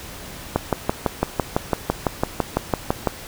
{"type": "click train", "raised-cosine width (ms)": 1, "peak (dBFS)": -3, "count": 16, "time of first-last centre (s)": [0.56, 3.073], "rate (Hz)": 5.97, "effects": ["pink hiss -37 dBFS RMS until 3.27 s"]}